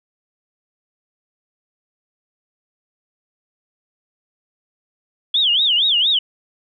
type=tone with vibrato; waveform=sine; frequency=3275 Hz; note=G#7; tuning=25 cents flat; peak=-13 dBFS; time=5.34-6.19 s; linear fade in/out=5 ms; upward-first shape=sine; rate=4.3 Hz; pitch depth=260 cents each way; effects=none